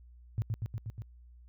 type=tone with echo; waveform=sine; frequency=110 Hz; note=A2; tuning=in tune; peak=-27 dBFS; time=0.38-0.42 s; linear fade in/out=0 ms; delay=120 ms; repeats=5; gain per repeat=-2 dB; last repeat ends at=1.02 s; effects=added 60 Hz sine -52 dBFS peak until 1.48 s